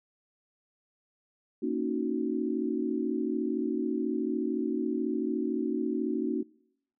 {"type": "chord", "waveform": "sine", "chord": "D# minor seventh", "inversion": "second", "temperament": "equal", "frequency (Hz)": [233.1, 277.2, 311.1, 370], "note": ["A#3", "C#4", "D#4", "F#4"], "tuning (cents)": [0, 0, 0, 0], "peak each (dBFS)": -33, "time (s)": [1.62, 6.43], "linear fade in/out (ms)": 10, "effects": ["noise-tail reverb RT60 0.8 s tail -25 dB re dry"]}